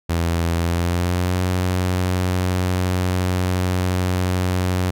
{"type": "tone with pitch glide", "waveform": "sawtooth", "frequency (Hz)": [84.3, 91.4], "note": ["E2", "F#2"], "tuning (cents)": [39, -21], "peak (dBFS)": -14, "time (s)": [0.09, 4.91], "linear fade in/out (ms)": 10, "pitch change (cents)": 140, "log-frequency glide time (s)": [0.58, 1.4], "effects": []}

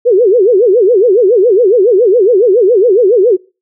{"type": "tone with vibrato", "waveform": "sine", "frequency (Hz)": 428.1, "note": "A4", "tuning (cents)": -47, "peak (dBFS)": -4, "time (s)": [0.05, 3.37], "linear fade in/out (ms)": 20, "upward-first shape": "sine", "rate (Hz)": 7.2, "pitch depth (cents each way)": 280, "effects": ["noise-tail reverb RT60 0.3 s tail -23 dB re dry"]}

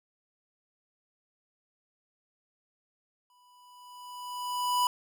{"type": "tone with exponential growth", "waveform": "square", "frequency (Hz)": 987.8, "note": "B5", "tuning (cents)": 0, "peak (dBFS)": -23, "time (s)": [3.3, 4.87], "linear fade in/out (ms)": 1, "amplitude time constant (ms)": 340, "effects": []}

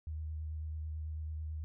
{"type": "tone with vibrato", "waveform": "sine", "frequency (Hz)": 77.78, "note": "D#2", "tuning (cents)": 0, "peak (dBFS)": -37, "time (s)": [0.07, 1.64], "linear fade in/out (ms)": 0, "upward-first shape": "triangle", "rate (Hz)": 9.1, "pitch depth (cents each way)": 23, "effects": []}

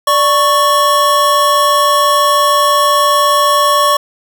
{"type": "tone pair together", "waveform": "square", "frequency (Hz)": [587.3, 1108.7], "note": ["D5", "C#6"], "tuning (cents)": [0, 0], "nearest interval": "major seventh", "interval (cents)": 1100, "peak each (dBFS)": [-15, -10], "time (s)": [0.07, 3.97], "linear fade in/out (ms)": 5, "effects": []}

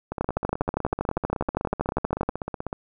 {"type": "two click trains", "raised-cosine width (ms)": 1, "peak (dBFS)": [-15, -9], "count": [43, 27], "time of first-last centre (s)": [[0.12, 2.729], [0.21, 2.29]], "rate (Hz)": [16.1, 12.5], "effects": []}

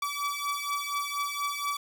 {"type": "beating tone pair", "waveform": "sawtooth", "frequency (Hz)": [1148, 1152.2], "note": ["D6", "D6"], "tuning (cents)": [-40, -33], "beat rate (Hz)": 4.2, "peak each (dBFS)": -29, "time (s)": [0.02, 1.77], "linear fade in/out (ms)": 5, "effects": []}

